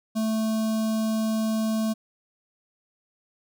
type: tone with notch filter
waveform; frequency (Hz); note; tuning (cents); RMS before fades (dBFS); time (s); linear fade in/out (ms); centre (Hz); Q
square; 220; A3; 0; -25; 0.15-1.94; 20; 2000; 0.79
effects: none